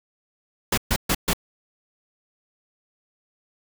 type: noise bursts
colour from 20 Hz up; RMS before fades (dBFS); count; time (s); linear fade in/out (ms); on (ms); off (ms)
pink; -21; 4; 0.72-1.334; 5; 56; 130
effects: none